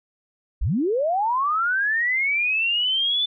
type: linear sweep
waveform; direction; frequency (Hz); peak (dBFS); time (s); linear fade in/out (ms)
sine; up; 30.43 to 3520; -19; 0.61-3.26; 10
effects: none